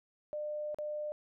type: tone with dropouts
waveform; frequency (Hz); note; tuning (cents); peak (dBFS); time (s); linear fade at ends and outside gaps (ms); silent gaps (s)
sine; 600; D5; +37; -35; 0.33-1.12; 0; 0.745-0.786
effects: none